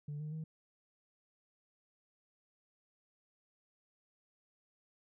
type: tone with pitch steps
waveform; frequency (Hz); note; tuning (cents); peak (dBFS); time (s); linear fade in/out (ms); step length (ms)
sine; 146.83 / 152.27 / 157.91; D3 / D#3 / D#3; 0 / -37 / +26; -37; 0.08-0.44; 5; 120
effects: tanh soft clip ceiling -37 dBFS

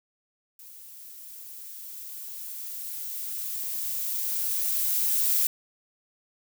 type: noise with level ramp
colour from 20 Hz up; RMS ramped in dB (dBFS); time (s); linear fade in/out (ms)
violet; -47 to -23; 0.59-5.47; 2
effects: none

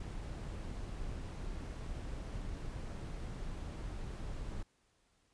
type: noise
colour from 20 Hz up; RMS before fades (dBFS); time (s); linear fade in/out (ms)
brown; -42; 0-4.63; 5
effects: pink hiss -74 dBFS RMS until 5.33 s + resampled to 22050 Hz

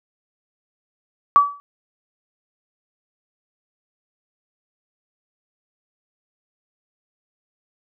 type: tone with exponential decay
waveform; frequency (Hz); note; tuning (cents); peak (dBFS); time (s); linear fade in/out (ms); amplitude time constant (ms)
sine; 1147; D6; -41; -5; 1.36-1.6; 0; 52
effects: none

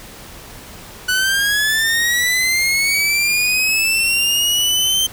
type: linear sweep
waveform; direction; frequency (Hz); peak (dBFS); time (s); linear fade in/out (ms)
sawtooth; up; 1480 to 3136; -11; 1.08-5.07; 10
effects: pink hiss -37 dBFS RMS until 5.12 s

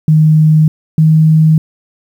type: tone pair in turn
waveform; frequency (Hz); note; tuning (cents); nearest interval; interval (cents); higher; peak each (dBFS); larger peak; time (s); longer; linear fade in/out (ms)
sine; 155.56 / 157.55; D#3 / D#3; 0 / +22; unison; 22; second; -4; neither; 0.08-0.68 / 0.98-1.58; neither; 2
effects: 7-bit

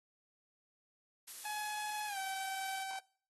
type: noise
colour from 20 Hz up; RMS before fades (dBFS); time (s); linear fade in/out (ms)
blue; -46; 1.27-2.83; 10
type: tone with pitch glide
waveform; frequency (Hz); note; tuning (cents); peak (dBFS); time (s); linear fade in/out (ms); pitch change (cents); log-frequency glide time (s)
sawtooth; 845 to 770.4; G#5 to G5; +30 to -30; -36; 1.45-2.99; 2; -160; 2.07-2.18
effects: noise-tail reverb RT60 0.5 s tail -23 dB re dry + AAC 32 kbps

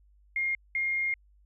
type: tone pair in turn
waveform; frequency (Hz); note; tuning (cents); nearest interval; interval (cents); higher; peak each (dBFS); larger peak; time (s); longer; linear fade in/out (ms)
sine; 2129 / 2129; C7 / C7; +30 / +30; unison; 0; neither; -26; neither; 0.36-0.55 / 0.75-1.14; second; 2
effects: added 50 Hz sine -58 dBFS peak until 1.45 s

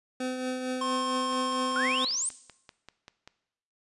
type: tone with tremolo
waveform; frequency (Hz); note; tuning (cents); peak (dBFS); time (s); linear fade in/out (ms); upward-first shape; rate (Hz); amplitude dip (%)
25% pulse; 255.4; C4; -42; -25; 0.2-2.05; 5; triangle; 4.4; 45
type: tone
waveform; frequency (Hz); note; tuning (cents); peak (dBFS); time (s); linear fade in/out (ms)
square; 1067; C6; +34; -29; 0.81-2.05; 5
type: click train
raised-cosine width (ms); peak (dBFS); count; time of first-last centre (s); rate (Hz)
0.2; -28; 11; 1.33-3.276; 5.14
type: exponential sweep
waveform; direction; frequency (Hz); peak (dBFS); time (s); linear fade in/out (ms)
sine; up; 1396.9 to 9150; -27; 1.76-2.29; 0
effects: noise-tail reverb RT60 0.8 s tail -17 dB re dry + resampled to 24000 Hz

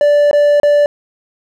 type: tone with dropouts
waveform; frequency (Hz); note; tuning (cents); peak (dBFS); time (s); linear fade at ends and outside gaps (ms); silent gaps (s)
triangle; 584; D5; -10; -5; 0.01-0.86; 1; 0.312-0.33 / 0.6-0.632
effects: none

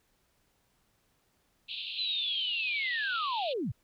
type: band-pass noise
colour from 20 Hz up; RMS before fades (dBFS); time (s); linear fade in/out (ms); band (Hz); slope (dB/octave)
pink; -39; 1.68-3.54; 20; 2600 to 4200; 96
type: linear sweep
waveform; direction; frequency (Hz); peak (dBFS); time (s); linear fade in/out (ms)
sine; down; 4100 to 82.2; -30; 1.98-3.72; 10
effects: pink hiss -72 dBFS RMS until 3.83 s

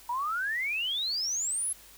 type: exponential sweep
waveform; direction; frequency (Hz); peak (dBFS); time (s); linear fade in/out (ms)
sine; up; 932 to 11175; -28; 0.09-1.73; 5
effects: added 50 Hz sine -62 dBFS peak until 1.97 s + white hiss -53 dBFS RMS until 1.97 s

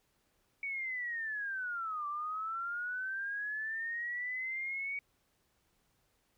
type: linear two-way sweep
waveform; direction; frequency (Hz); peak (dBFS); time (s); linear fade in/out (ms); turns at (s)
sine; down then up; 2254 to 1163 to 2254; -35; 0.63-4.99; 2; 2.07
effects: pink hiss -75 dBFS RMS until 6.37 s

